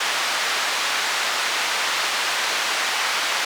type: band-pass noise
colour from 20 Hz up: pink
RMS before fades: -23 dBFS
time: 0-3.45 s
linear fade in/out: 5 ms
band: 1000 to 5300 Hz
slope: 12 dB/octave
effects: none

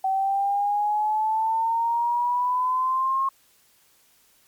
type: exponential sweep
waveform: sine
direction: up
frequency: 763 to 1082 Hz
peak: -20 dBFS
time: 0.04-3.29 s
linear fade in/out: 5 ms
effects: white hiss -60 dBFS RMS until 4.47 s + MP3 96 kbps

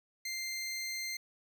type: tone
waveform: 20% pulse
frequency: 2093 Hz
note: C7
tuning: in tune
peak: -31 dBFS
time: 0.25-1.17 s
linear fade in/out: 5 ms
effects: none

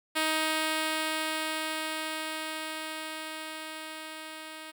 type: tone with level ramp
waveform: 5% pulse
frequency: 314.1 Hz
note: D#4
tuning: 16 cents sharp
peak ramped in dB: -14 to -30 dBFS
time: 0.15-4.72 s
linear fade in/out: 20 ms
effects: none

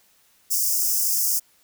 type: high-pass noise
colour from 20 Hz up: white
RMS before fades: -22 dBFS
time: 0.5-1.4 s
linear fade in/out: 20 ms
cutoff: 5000 Hz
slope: 96 dB/octave
effects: white hiss -60 dBFS RMS until 1.63 s

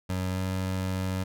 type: tone with pitch glide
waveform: 25% pulse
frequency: 92.6 to 93.78 Hz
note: F#2 to F#2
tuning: +2 to +24 cents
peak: -24 dBFS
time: 0.09-1.24 s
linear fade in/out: 10 ms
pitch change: +22 cents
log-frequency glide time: 0.3-0.39 s
effects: none

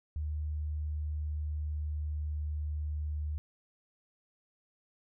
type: tone with pitch glide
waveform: sine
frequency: 75.8 to 75.32 Hz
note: D#2 to D2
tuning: -45 to +44 cents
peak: -32 dBFS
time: 0.16-3.38 s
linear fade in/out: 0 ms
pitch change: -11 cents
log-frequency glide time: 0.43-2.48 s
effects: none

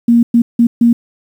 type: tone bursts at uneven times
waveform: sine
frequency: 235.2 Hz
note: A#3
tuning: 16 cents sharp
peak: -5 dBFS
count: 4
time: 0.08-0.23 / 0.34-0.42 / 0.59-0.67 / 0.81-0.93 s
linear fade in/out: 5 ms
effects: 7-bit

